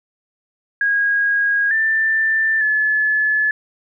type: tone with pitch steps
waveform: sine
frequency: 1640 / 1777 / 1721 Hz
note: G#6 / A6 / A6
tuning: -22 / +17 / -39 cents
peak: -14 dBFS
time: 0.81-3.51 s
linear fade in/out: 2 ms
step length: 900 ms
effects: none